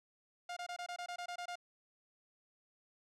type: tone bursts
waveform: sawtooth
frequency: 707 Hz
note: F5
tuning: 21 cents sharp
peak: -37 dBFS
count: 11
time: 0.49-1.556 s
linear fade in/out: 5 ms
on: 76 ms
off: 23 ms
effects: low-pass 7000 Hz 12 dB/octave